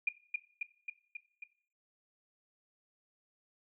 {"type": "tone with echo", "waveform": "sine", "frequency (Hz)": 2426, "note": "D#7", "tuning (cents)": -44, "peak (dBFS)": -26, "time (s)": [0.07, 0.09], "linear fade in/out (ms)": 5, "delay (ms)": 270, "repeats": 5, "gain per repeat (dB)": -3, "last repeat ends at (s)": 1.44, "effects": ["noise-tail reverb RT60 0.5 s tail -17 dB re dry"]}